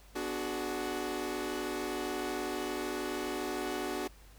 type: chord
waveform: sawtooth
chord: G# half-diminished seventh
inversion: first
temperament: equal with one note detuned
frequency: 246.9 / 293.7 / 370 / 422.6 Hz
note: B3 / D4 / F#4 / G#4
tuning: 0 / 0 / 0 / +30 cents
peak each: -39 / -35 / -33 / -38 dBFS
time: 0.15-4.08 s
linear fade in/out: 10 ms
effects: added 50 Hz sine -54 dBFS peak until 4.38 s + pink hiss -60 dBFS RMS until 4.38 s

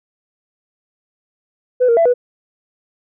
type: tone with pitch steps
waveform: sine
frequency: 501 / 466.1 / 668 / 490.9 Hz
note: B4 / A#4 / E5 / B4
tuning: +25 / 0 / +23 / -10 cents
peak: -8 dBFS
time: 1.8-2.14 s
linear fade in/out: 20 ms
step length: 85 ms
effects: tanh soft clip ceiling -6 dBFS

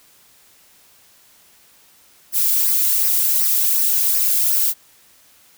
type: noise with flanger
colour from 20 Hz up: violet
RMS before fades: -17 dBFS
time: 2.32-4.74 s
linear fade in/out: 50 ms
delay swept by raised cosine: 0.27 to 1.67 ms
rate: 2.7 Hz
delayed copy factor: -0.5
effects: white hiss -52 dBFS RMS until 5.57 s

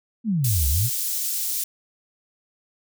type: exponential two-way sweep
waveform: sine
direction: down then up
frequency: 240.3 to 64.5 to 135 Hz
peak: -19 dBFS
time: 0.24-0.9 s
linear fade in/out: 50 ms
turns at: 0.68 s
type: high-pass noise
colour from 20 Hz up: white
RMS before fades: -26 dBFS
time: 0.44-1.64 s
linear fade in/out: 5 ms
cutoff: 5400 Hz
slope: 12 dB/octave
effects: none

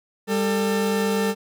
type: tone pair together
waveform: 40% pulse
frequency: 198.9 / 446.5 Hz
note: G3 / A4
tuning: +25 / +25 cents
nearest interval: octave + major second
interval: 1400 cents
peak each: -22 dBFS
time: 0.27-1.35 s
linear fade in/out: 50 ms
effects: none

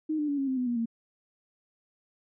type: tone with pitch steps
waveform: sine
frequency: 311.1 / 297.9 / 285.3 / 273.2 / 261.6 / 250.5 / 239.9 / 229.7 Hz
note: D#4 / D4 / C#4 / C#4 / C4 / B3 / A#3 / A#3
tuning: 0 / +25 / +50 / -25 / 0 / +25 / +50 / -25 cents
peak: -26 dBFS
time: 0.09-0.858 s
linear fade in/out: 10 ms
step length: 96 ms
effects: none

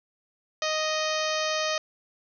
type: harmonic tone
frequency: 622.3 Hz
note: D#5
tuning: in tune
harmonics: 1 / 2 / 3 / 4 / 5 / 6 / 7 / 8 / 9 / 10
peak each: -29 / -32 / -34 / -35 / -36 / -37 / -37 / -38 / -39 / -39 dBFS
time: 0.62-1.78 s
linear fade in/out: 2 ms
effects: none

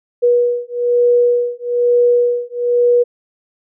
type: beating tone pair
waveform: sine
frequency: 483.3 / 484.4 Hz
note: B4 / B4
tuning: -38 / -34 cents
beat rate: 1.1 Hz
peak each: -14 dBFS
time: 0.22-3.04 s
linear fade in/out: 20 ms
effects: none

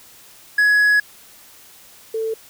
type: tone pair in turn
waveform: triangle / sine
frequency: 1679 / 444.7 Hz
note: G#6 / A4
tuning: +18 / +18 cents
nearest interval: octave + major seventh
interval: 2300 cents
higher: first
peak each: -10 / -20 dBFS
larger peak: first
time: 0.58-1 / 2.14-2.34 s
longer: first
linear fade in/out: 5 ms
effects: white hiss -46 dBFS RMS until 2.49 s

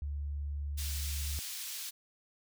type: tone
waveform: sine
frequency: 72.1 Hz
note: D2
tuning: 31 cents flat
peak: -34 dBFS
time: 0.02-1.39 s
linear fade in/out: 0 ms
type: high-pass noise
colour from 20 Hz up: pink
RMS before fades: -41 dBFS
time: 0.77-1.91 s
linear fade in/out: 20 ms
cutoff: 3600 Hz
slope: 12 dB/octave
effects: none

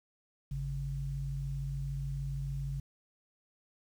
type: tone pair together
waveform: sine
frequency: 51.91 / 138.59 Hz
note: G#1 / C#3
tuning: 0 / 0 cents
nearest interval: octave + perfect fourth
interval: 1700 cents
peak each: -38 / -35 dBFS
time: 0.51-2.8 s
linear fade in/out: 5 ms
effects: 10-bit

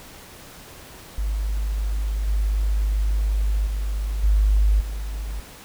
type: tone with level steps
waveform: sine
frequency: 51.3 Hz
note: G#1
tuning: 21 cents flat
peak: -21 / -18 / -22 / -14 / -26 dBFS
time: 1.18-5.4 s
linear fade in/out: 0 ms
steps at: 2.27 / 3.66 / 4.23 / 4.8 s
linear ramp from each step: 10 ms
effects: pink hiss -43 dBFS RMS until 5.64 s

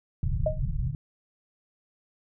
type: low-pass noise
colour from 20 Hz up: pink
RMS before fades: -28 dBFS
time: 0.23-0.95 s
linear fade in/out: 2 ms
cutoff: 160 Hz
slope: 48 dB/octave
type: tone with exponential decay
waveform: sine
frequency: 622.3 Hz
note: D#5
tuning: in tune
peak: -19 dBFS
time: 0.46-0.6 s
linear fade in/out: 5 ms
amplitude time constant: 30 ms
effects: none

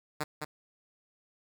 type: tone with echo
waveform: 5% pulse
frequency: 151.6 Hz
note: D#3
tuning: 45 cents flat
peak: -19 dBFS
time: 0.2-0.24 s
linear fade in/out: 10 ms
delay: 210 ms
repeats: 1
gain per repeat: -4 dB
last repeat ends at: 0.45 s
effects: none

